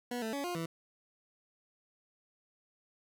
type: tone with pitch steps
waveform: 20% pulse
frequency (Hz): 243.8 / 221.8 / 281.4 / 353.7 / 165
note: B3 / A3 / C#4 / F4 / E3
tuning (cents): -22 / +14 / +26 / +22 / +2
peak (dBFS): -30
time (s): 0.11-0.66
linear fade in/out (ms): 5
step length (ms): 110
effects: none